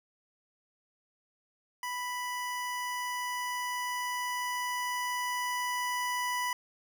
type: tone with level ramp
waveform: 25% pulse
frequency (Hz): 987.8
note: B5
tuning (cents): 0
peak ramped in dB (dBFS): -30 to -26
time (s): 1.83-6.53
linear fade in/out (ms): 2
effects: none